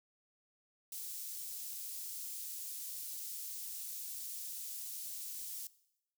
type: high-pass noise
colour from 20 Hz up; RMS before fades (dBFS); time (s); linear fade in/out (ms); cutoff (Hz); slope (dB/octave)
white; -44; 0.92-5.67; 2; 5900; 12
effects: noise-tail reverb RT60 0.8 s tail -19 dB re dry